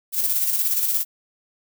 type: noise with tremolo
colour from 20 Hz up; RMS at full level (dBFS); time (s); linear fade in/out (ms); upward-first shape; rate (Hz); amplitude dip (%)
violet; -20; 0.12-1.05; 50; square; 17; 40
effects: none